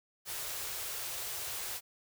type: band-stop noise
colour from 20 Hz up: white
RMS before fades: -39 dBFS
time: 0.25-1.81 s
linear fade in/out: 50 ms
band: 150 to 340 Hz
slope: 48 dB/octave
effects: none